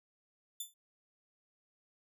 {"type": "tone with exponential decay", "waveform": "10% pulse", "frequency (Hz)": 3520, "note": "A7", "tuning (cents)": 0, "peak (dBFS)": -28, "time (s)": [0.6, 0.74], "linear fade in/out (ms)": 5, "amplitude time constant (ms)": 30, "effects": []}